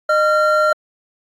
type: tone pair together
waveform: triangle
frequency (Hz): 613 / 1376.1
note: D#5 / F6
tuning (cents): -26 / -26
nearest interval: octave + major second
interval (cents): 1400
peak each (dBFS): -13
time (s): 0.09-0.73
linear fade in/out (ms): 5
effects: AAC 48 kbps